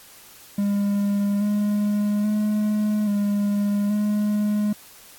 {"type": "tone with pitch steps", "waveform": "triangle", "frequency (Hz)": [202.2, 207, 211.2, 204, 208.8], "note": ["G#3", "G#3", "G#3", "G#3", "G#3"], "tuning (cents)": [-46, -5, 29, -31, 10], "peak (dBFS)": -17, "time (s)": [0.58, 4.73], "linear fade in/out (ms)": 5, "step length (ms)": 830, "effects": ["white hiss -47 dBFS RMS until 5.18 s", "AAC 64 kbps"]}